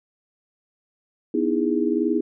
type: chord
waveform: sine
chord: E major seventh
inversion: second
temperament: just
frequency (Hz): 247.2 / 309 / 329.6 / 412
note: B3 / D#4 / E4 / G#4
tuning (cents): +2 / -12 / 0 / -14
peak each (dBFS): -25 / -24 / -24 / -25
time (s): 1.34-2.21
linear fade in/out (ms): 5
effects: none